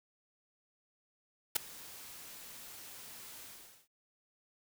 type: noise with ADSR envelope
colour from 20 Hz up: white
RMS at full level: -26 dBFS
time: 1.55-3.88 s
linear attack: 15 ms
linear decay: 3 ms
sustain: -24 dB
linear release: 440 ms
effects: none